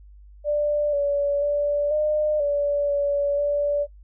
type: tone with pitch steps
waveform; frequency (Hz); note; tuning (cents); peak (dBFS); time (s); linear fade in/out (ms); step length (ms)
sine; 590 / 571 / 581 / 606 / 576 / 571 / 579; D5 / D5 / D5 / D#5 / D5 / D5 / D5; +8 / -49 / -19 / -46 / -34 / -49 / -25; -19; 0.44-3.87; 50; 490
effects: noise-tail reverb RT60 0.1 s tail -18 dB re dry + added 50 Hz sine -44 dBFS peak until 4.03 s